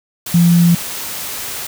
sine tone in noise, 171.6 Hz, F3, 30 cents flat, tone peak -7 dBFS, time 0.34-0.75 s, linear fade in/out 5 ms, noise white, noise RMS -25 dBFS, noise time 0.26-1.67 s, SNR +15 dB, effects none

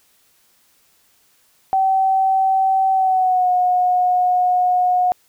sine tone with pitch glide, 767 to 725.6 Hz, G5 to F#5, -38 to -34 cents, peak -13 dBFS, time 1.73-5.12 s, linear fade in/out 0 ms, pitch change -96 cents, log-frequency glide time 2.92-3.5 s, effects white hiss -58 dBFS RMS until 5.28 s

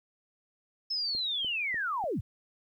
sine linear sweep, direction down, 5274 to 53.2 Hz, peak -29 dBFS, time 0.9-2.21 s, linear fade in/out 10 ms
click train, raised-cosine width 2 ms, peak -33 dBFS, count 4, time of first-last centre 1.15-2.04 s, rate 3.37 Hz
effects 11-bit

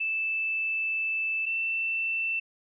sine tone pair in turn, 2637 / 2672 Hz, E7 / E7, 0 / +23 cents, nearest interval unison, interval 23 cents, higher second, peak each -26 / -26 dBFS, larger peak neither, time 0-1.46 / 1.46-2.4 s, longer first, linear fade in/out 10 ms, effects none

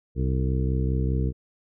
harmonic tone with a mistuned harmonic, 65 Hz, C2, 11 cents flat, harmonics 1 / 2 / 3 / 4 / 5 / 6 / 7, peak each -24 / -26 / -32 / -36 / -35 / -40 / -36 dBFS, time 0.15-1.33 s, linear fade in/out 50 ms, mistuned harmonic 7, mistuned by -20 cents, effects none

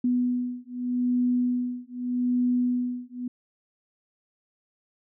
sine beating tone pair, 246.7 / 247.52 Hz, B3 / B3, -2 / +4 cents, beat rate 0.82 Hz, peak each -26 dBFS, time 0.04-3.28 s, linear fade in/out 5 ms, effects none

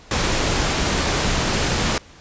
pink noise, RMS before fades -20 dBFS, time 0.11-1.98 s, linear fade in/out 2 ms, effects pink hiss -46 dBFS RMS until 2.2 s + resampled to 16000 Hz

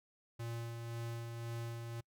square tone with tremolo, 116.54 Hz, A#2, in tune, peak -40 dBFS, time 0.39-2.01 s, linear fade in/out 10 ms, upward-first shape sine, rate 1.9 Hz, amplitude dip 35%, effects noise-tail reverb RT60 0.1 s tail -26 dB re dry

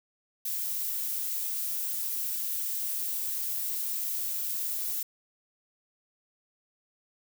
violet noise, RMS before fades -32 dBFS, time 0.45-5.03 s, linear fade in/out 5 ms, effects none

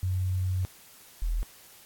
sine tone pair in turn, 92.5 / 40.94 Hz, F#2 / E1, 0 / -11 cents, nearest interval octave + major second, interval 1411 cents, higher first, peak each -25 dBFS, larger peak neither, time 0.03-0.65 / 1.22-1.43 s, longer first, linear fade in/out 0 ms, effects white hiss -53 dBFS RMS until 1.85 s + AAC 64 kbps

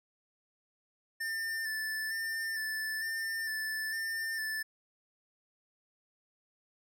square tone with vibrato, 1776 Hz, A6, 16 cents sharp, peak -34 dBFS, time 1.2-4.63 s, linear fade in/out 10 ms, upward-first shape square, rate 1.1 Hz, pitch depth 22 cents each way, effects none

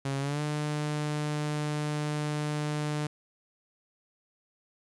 sawtooth tone with pitch glide, 137.3 to 149.73 Hz, C#3 to D3, -16 to +34 cents, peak -25 dBFS, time 0.05-3.07 s, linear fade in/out 5 ms, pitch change +150 cents, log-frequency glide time 0.19-0.41 s, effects resampled to 24000 Hz + 10-bit

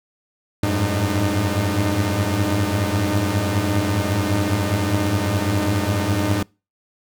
sawtooth tone cluster, 92.1 / 101.6 / 106.7 / 303.2 Hz, F#2 / G#2 / G#2 / D#4, -7 / -38 / +47 / -45 cents, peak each -20 dBFS, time 0.63-6.43 s, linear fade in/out 5 ms, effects noise-tail reverb RT60 0.3 s tail -26 dB re dry

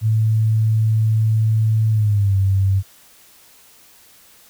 sine tone with pitch glide, 110 to 96.87 Hz, A2 to G2, 0 to -20 cents, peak -13 dBFS, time 0.01-2.83 s, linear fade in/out 50 ms, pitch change -220 cents, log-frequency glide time 1.91-2.36 s, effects white hiss -49 dBFS RMS until 4.49 s

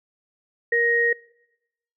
sine tone pair together, 470 / 1875.1 Hz, A#4 / A#6, +14 / +10 cents, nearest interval 2 octaves, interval 2396 cents, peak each -22 / -19 dBFS, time 0.72-1.13 s, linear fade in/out 5 ms, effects noise-tail reverb RT60 0.9 s tail -24 dB re dry

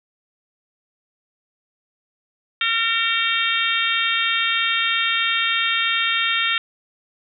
harmonic tone, 456.9 Hz, A#4, 35 cents flat, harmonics 3 / 4 / 5 / 6 / 7 / 8, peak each -25 / -25 / -25 / -25 / -25 / -25 dBFS, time 2.61-6.58 s, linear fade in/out 2 ms, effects none

